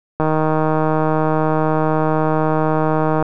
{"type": "click train", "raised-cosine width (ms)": 1, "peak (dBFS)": -4, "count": 473, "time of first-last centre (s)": [0.2, 3.226], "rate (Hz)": 156, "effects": []}